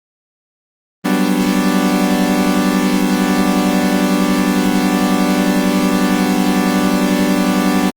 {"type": "chord", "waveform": "40% pulse", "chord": "G major seventh", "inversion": "third", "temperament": "equal", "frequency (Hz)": [185, 196, 246.9, 293.7], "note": ["F#3", "G3", "B3", "D4"], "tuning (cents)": [0, 0, 0, 0], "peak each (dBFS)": -17, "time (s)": [1.04, 7.91], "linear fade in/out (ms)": 20, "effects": ["Opus 24 kbps"]}